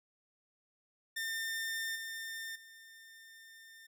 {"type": "tone with level steps", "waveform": "sawtooth", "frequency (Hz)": 1805, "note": "A6", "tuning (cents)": 44, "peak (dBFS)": [-32, -37, -50], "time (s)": [1.16, 3.87], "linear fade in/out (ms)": 10, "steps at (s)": [1.95, 2.55], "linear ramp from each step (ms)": 10, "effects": []}